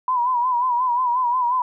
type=tone with vibrato; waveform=sine; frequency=987.8 Hz; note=B5; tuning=in tune; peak=-17 dBFS; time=0.08-1.62 s; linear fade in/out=2 ms; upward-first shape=sine; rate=5.6 Hz; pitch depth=73 cents each way; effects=none